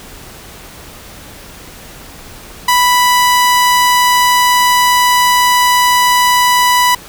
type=tone; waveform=sawtooth; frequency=987.8 Hz; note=B5; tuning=in tune; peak=-4 dBFS; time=2.68-6.95 s; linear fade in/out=5 ms; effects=pink hiss -34 dBFS RMS until 7.08 s